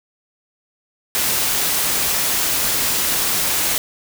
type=noise; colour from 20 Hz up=white; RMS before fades=-19 dBFS; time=1.15-3.78 s; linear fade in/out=0 ms; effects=none